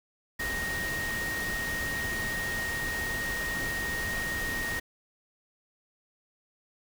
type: tone in noise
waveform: sine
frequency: 1864.7 Hz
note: A#6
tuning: in tune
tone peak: -31 dBFS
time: 0.39-4.8 s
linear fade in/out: 10 ms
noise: pink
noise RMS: -36 dBFS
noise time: 0.39-4.8 s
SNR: +2 dB
effects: none